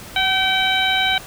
harmonic tone with a mistuned harmonic, 769 Hz, G5, 33 cents flat, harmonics 1 / 2 / 3 / 4 / 5, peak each -22 / -22 / -22 / -22 / -22 dBFS, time 0.16-1.18 s, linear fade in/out 2 ms, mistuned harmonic 1, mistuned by -33 cents, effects pink hiss -37 dBFS RMS until 1.26 s

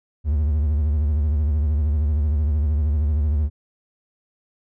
triangle tone with vibrato, 74.7 Hz, D2, 30 cents sharp, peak -15 dBFS, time 0.24-3.5 s, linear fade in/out 50 ms, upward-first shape sine, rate 13 Hz, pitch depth 110 cents each way, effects none

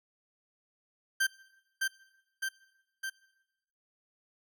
40% pulse tone with echo, 1568 Hz, G6, in tune, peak -24 dBFS, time 1.2-1.27 s, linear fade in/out 10 ms, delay 610 ms, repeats 3, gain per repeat -3 dB, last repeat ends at 3.1 s, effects noise-tail reverb RT60 1.0 s tail -21 dB re dry

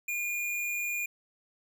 square tone, 2424 Hz, D#7, 46 cents flat, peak -31 dBFS, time 0.08-1.06 s, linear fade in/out 5 ms, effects none

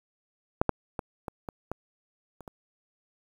clicks, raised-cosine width 1 ms, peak -7 / -8 / -17 / -20 / -21 / -18 / -30 / -27 dBFS, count 8, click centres 0.615 / 0.693 / 0.992 / 1.282 / 1.488 / 1.716 / 2.407 / 2.478 s, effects 8-bit

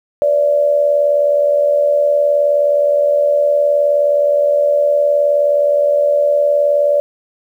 sine tone with amplitude modulation, 580 Hz, D5, 22 cents flat, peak -7 dBFS, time 0.22-7 s, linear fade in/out 0 ms, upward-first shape sine, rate 79.3 Hz, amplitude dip 60%, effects 8-bit

